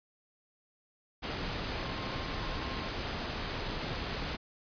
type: tone in noise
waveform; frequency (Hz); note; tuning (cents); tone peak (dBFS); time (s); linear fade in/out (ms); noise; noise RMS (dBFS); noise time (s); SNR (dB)
sine; 1063; C6; +27; -47; 1.76-2.9; 20; pink; -36; 1.22-4.37; -14
effects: resampled to 11025 Hz